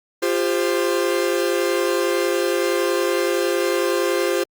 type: chord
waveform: 45% pulse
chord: F suspended second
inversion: none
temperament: equal with one note detuned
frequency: 349.2 / 400 / 523.3 Hz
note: F4 / G4 / C5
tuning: 0 / +35 / 0 cents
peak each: -22 / -23 / -23 dBFS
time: 0.22-4.44 s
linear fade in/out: 10 ms
effects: Opus 48 kbps